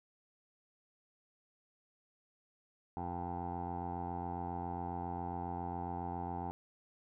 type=tone with low-pass filter; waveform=15% pulse; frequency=87.31 Hz; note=F2; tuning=in tune; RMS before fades=-40 dBFS; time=2.97-6.51 s; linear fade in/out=0 ms; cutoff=810 Hz; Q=6.5; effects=none